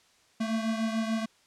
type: beating tone pair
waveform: square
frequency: 221.8 / 228.6 Hz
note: A3 / A#3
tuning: +14 / -34 cents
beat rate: 6.8 Hz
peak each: -29 / -35 dBFS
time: 0.4-1.26 s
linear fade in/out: 10 ms
effects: white hiss -63 dBFS RMS until 1.46 s + low-pass 7000 Hz 12 dB/octave